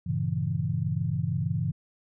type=chord; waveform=sine; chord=G diminished seventh; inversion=none; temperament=equal; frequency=98 / 116.54 / 138.59 / 164.81 Hz; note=G2 / Bb2 / Db3 / Fb3; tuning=0 / 0 / 0 / 0 cents; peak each=-32 / -32 / -30 / -30 dBFS; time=0.06-1.72 s; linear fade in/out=10 ms; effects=none